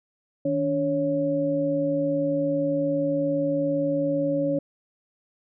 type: tone cluster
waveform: sine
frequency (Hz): 157.5 / 287.4 / 555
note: D#3 / D4 / C#5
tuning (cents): +21 / -37 / +2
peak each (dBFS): -32 / -25 / -24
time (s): 0.45-4.59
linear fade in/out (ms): 5
effects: none